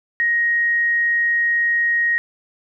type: tone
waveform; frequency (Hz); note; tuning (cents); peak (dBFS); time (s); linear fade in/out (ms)
sine; 1878; A#6; +12; -15; 0.2-2.18; 0
effects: none